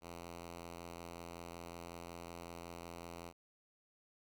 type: tone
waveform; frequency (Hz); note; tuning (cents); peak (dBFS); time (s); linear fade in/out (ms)
5% pulse; 85.4; F2; -38; -36; 0.01-3.33; 50
effects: none